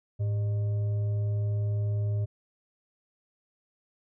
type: tone with frequency modulation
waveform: sine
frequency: 105.7 Hz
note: G#2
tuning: 31 cents sharp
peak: -25 dBFS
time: 0.19-2.26 s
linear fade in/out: 20 ms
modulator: 503 Hz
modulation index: 0.2
effects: none